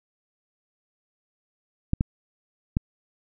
clicks, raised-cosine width 5 ms, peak -9 dBFS, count 3, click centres 1.934 / 2.009 / 2.769 s, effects none

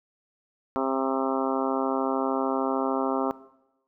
harmonic tone with a mistuned harmonic, 133.4 Hz, C3, 34 cents sharp, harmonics 2 / 3 / 4 / 5 / 6 / 7 / 8 / 9 / 10, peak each -29 / -31 / -32 / -33 / -34 / -34 / -35 / -36 / -36 dBFS, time 0.76-3.31 s, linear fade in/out 0 ms, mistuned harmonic 10, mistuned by -15 cents, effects noise-tail reverb RT60 0.9 s tail -18 dB re dry

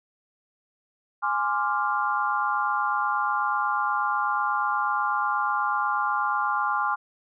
sine chord, D half-diminished seventh, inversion second, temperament equal, 830.6 / 1046.5 / 1174.7 / 1396.9 Hz, Ab5 / C6 / D6 / F6, 0 / 0 / 0 / 0 cents, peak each -28 dBFS, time 1.22-6.96 s, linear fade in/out 20 ms, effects none

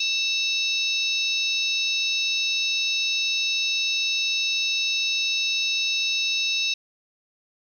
harmonic tone with a mistuned harmonic, 884 Hz, A5, 8 cents sharp, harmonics 3 / 4 / 5 / 6 / 7, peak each -26 / -25 / -35 / -29 / -35 dBFS, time 0-6.74 s, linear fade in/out 5 ms, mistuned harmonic 4, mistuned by +130 cents, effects 9-bit

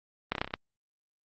clicks, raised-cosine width 0.3 ms, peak -11 / -15 / -14 / -9 / -17 / -22 / -28 / -13 dBFS, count 8, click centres 0.32 / 0.352 / 0.382 / 0.415 / 0.445 / 0.476 / 0.507 / 0.539 s, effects low-pass 4000 Hz 12 dB/octave + Opus 32 kbps

